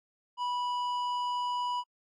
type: tone with tanh clipping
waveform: sine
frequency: 982 Hz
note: B5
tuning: 10 cents flat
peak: -31 dBFS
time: 0.37-1.84 s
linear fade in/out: 50 ms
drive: 10 dB
effects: AAC 48 kbps